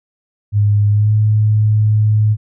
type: tone with pitch glide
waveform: sine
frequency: 103.4 to 107.05 Hz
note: G#2 to A2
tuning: -7 to -47 cents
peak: -9 dBFS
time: 0.52-2.37 s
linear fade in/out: 50 ms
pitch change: +60 cents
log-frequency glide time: 0.9-1.13 s
effects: none